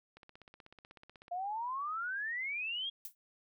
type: click train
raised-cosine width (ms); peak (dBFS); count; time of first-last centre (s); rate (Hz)
0.3; -38; 19; 0.17-1.281; 16.2
type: exponential sweep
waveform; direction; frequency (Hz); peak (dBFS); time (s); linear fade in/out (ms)
sine; up; 689 to 3322; -35; 1.31-2.9; 10
type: noise with exponential decay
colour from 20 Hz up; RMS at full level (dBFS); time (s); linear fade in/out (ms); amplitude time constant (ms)
violet; -39; 3.05-3.15; 1; 21
effects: none